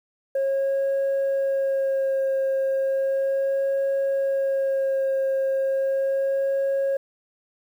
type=tone with vibrato; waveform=sine; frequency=542 Hz; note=C#5; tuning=39 cents flat; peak=-18 dBFS; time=0.35-6.97 s; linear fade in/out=5 ms; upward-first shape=sine; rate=0.35 Hz; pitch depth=16 cents each way; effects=tanh soft clip ceiling -19 dBFS + 9-bit